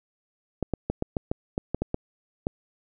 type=clicks; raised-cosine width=2 ms; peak=-12 dBFS; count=11; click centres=0.627 / 0.737 / 0.9 / 1.024 / 1.168 / 1.315 / 1.579 / 1.746 / 1.82 / 1.944 / 2.469 s; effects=none